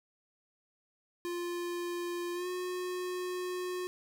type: tone with pitch glide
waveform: square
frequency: 349.2 to 362.6 Hz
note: F4 to F#4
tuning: 0 to -35 cents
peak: -35 dBFS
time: 1.25-3.87 s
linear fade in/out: 0 ms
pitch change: +65 cents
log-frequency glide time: 2.34-2.47 s
effects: none